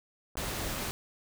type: clicks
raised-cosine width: 1 ms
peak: -32 dBFS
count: 2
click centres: 0.355 / 0.434 s
type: noise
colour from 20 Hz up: pink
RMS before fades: -35 dBFS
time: 0.37-0.91 s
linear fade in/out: 0 ms
effects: none